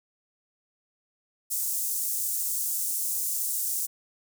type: high-pass noise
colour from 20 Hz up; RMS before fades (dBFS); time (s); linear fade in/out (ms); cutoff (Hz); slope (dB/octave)
pink; -29; 1.5-3.87; 20; 7500; 24
effects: none